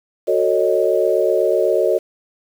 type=chord; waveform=sine; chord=D# half-diminished seventh; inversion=first; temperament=equal with one note detuned; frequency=370 / 446.7 / 554.4 / 622.3 Hz; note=F#4 / A4 / C#5 / D#5; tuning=0 / +26 / 0 / 0 cents; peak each=-19 dBFS; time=0.27-1.99 s; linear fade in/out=20 ms; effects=7-bit